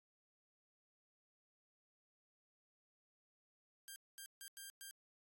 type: tone bursts at uneven times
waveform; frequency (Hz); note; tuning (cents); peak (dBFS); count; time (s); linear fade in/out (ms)
5% pulse; 1593; G6; +27; -39; 5; 3.88-3.96 / 4.18-4.26 / 4.41-4.48 / 4.57-4.7 / 4.81-4.91; 0
effects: AAC 64 kbps